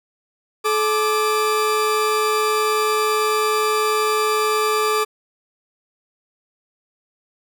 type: tone pair together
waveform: 40% pulse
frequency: 429.6 / 1179.1 Hz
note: A4 / D6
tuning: -41 / +7 cents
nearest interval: octave + perfect fourth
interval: 1748 cents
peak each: -19 dBFS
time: 0.64-5.05 s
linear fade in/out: 20 ms
effects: none